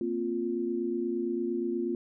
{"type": "chord", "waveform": "sine", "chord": "Bb suspended second", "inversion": "none", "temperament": "equal", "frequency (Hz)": [233.1, 261.6, 349.2], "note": ["Bb3", "C4", "F4"], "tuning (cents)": [0, 0, 0], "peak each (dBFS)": [-34, -35, -30], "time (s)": [0.01, 1.95], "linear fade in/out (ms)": 2, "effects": []}